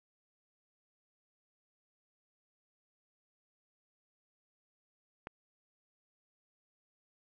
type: click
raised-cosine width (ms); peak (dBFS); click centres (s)
0.5; -26; 5.271
effects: none

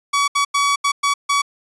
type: tone bursts at uneven times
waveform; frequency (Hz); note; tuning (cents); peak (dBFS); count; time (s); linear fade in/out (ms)
sawtooth; 1134; C#6; +39; -11; 6; 0.13-0.28 / 0.35-0.45 / 0.54-0.76 / 0.84-0.92 / 1.03-1.14 / 1.29-1.42; 10
effects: resampled to 22050 Hz

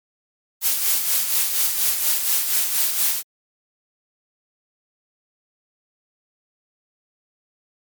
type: noise with tremolo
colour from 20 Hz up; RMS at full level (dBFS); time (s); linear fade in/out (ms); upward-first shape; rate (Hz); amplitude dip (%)
blue; -18; 0.61-3.23; 50; sine; 4.2; 50
effects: MP3 96 kbps

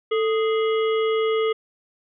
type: harmonic tone with a mistuned harmonic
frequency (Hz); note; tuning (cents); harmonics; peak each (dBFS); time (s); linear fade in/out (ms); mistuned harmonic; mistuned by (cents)
415.3; G#4; 0; 1 / 3 / 5 / 7 / 8; -19 / -29 / -33 / -36 / -37; 0.11-1.53; 10; 1; +110
effects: none

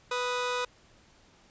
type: tone pair together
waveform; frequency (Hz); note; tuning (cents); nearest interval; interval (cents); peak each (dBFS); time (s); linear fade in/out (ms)
20% pulse; 493.9 / 1244.5; B4 / D#6; 0 / 0; octave + major third; 1600; -25 / -29; 0.11-0.65; 5
effects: pink hiss -60 dBFS RMS until 1.5 s + resampled to 16000 Hz

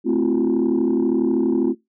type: chord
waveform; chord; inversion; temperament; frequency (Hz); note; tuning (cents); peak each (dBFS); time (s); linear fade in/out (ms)
sine; F# half-diminished seventh; first; equal with one note detuned; 220 / 261.6 / 337.7 / 370; A3 / C4 / E4 / F#4; 0 / 0 / +42 / 0; -22 / -19 / -19 / -23; 0.04-1.75; 50
effects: noise-tail reverb RT60 0.2 s tail -25 dB re dry + tanh soft clip ceiling -11 dBFS

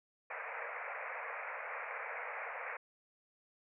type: band-pass noise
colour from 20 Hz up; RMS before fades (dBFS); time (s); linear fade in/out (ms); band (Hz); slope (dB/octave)
white; -43; 0.3-2.77; 5; 460 to 2400; 96
effects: none

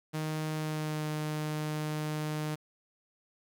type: tone with pitch glide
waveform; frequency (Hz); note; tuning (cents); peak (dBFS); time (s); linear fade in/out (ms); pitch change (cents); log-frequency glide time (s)
sawtooth; 155.56 to 152.89; D#3 to D#3; 0 to -30; -28; 0.13-2.56; 20; -30; 0.52-1.08
effects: 10-bit

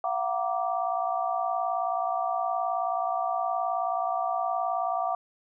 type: tone cluster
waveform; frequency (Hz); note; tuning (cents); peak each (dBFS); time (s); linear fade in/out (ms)
sine; 685 / 744 / 946 / 1169; F5 / F#5 / A#5 / D6; -34 / +9 / +25 / -8; -30 / -29 / -37 / -32; 0.04-5.15; 2
effects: none

